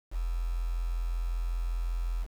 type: tone with quantisation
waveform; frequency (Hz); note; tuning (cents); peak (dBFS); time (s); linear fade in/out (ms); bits
sine; 42.65; F1; -40; -28; 0.11-2.27; 50; 8
effects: none